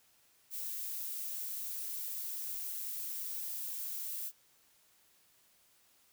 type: noise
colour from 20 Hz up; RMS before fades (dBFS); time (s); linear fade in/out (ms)
violet; -40; 0.5-4.32; 50
effects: white hiss -68 dBFS RMS until 6.12 s